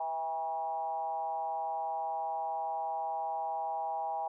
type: tone with frequency modulation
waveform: sine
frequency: 807 Hz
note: G#5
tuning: 50 cents flat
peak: -32 dBFS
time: 0-4.28 s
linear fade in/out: 5 ms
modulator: 155 Hz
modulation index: 0.84
effects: none